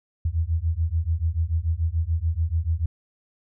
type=beating tone pair; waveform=sine; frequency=78.8 / 85.7 Hz; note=D#2 / F2; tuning=+23 / -32 cents; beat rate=6.9 Hz; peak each=-24 dBFS; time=0.25-2.86 s; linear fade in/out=5 ms; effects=none